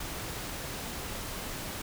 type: noise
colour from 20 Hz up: pink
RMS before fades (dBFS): -38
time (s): 0-1.82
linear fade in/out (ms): 5
effects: none